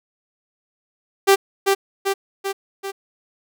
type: tone with echo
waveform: sawtooth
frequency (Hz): 392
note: G4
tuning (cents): 0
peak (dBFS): -6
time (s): 1.27-1.36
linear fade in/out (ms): 20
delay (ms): 390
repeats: 4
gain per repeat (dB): -4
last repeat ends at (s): 2.92
effects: none